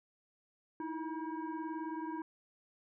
sine tone with frequency modulation, 313.2 Hz, D#4, 11 cents sharp, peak -37 dBFS, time 0.8-2.22 s, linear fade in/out 2 ms, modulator 645 Hz, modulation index 1.2, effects none

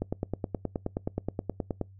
click train, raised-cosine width 2 ms, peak -16 dBFS, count 18, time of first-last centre 0.02-1.813 s, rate 9.48 Hz, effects noise-tail reverb RT60 0.2 s tail -25 dB re dry + added 96 Hz sine -49 dBFS peak until 1.99 s

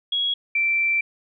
sine tone pair in turn, 3322 / 2343 Hz, G#7 / D7, 0 / -5 cents, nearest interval tritone, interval 605 cents, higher first, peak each -20 / -18 dBFS, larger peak second, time 0.12-0.34 / 0.55-1.01 s, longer second, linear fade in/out 5 ms, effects none

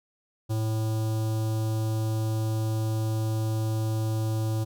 square tone with notch filter, 110 Hz, A2, in tune, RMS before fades -27 dBFS, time 0.49-4.65 s, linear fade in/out 20 ms, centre 2000 Hz, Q 0.53, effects none

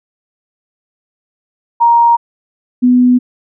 sine tone pair in turn, 938 / 248.4 Hz, A#5 / B3, +11 / +10 cents, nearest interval octave + major seventh, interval 2301 cents, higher first, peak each -5 dBFS, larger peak neither, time 1.8-2.17 / 2.82-3.19 s, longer neither, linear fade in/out 20 ms, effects none

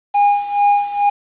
triangle tone with tremolo, 816 Hz, G#5, 31 cents flat, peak -7 dBFS, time 0.14-1.1 s, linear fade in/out 10 ms, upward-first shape sine, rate 2.3 Hz, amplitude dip 80%, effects resampled to 8000 Hz + 7-bit

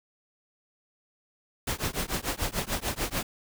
pink noise with tremolo, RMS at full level -27 dBFS, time 1.67-3.23 s, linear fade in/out 5 ms, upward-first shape triangle, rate 6.8 Hz, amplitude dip 100%, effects none

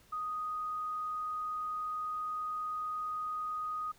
sine tone, 1244.5 Hz, D#6, in tune, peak -34 dBFS, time 0.12-3.92 s, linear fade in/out 10 ms, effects pink hiss -63 dBFS RMS until 3.98 s

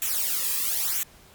blue noise with flanger, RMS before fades -26 dBFS, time 0.02-1.03 s, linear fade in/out 0 ms, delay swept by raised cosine 0.2 to 1.4 ms, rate 1 Hz, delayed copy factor -0.85, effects pink hiss -53 dBFS RMS until 1.34 s + Opus 48 kbps

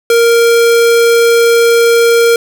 square tone, 466.2 Hz, A#4, in tune, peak -6 dBFS, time 0.1-2.36 s, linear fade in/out 2 ms, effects none

